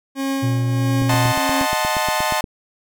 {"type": "tone with tremolo", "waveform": "40% pulse", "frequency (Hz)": 271.4, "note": "C#4", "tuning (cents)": -36, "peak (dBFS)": -18, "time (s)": [0.15, 1.67], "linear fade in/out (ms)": 50, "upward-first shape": "triangle", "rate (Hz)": 1.5, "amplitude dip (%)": 65}
{"type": "tone", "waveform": "triangle", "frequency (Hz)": 119.7, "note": "A#2", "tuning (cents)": 46, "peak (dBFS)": -15, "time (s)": [0.42, 1.33], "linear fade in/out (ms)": 20}
{"type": "click train", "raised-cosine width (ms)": 3, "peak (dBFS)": -15, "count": 13, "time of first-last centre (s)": [1.02, 2.442], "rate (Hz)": 8.44}
{"type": "chord", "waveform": "sawtooth", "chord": "D# diminished seventh", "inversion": "none", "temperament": "equal", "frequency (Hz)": [622.3, 740, 880, 1046.5], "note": ["D#5", "F#5", "A5", "C6"], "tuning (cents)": [0, 0, 0, 0], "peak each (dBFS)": [-20, -22, -18, -21], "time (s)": [1.09, 2.41], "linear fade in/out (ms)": 5}
{"effects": []}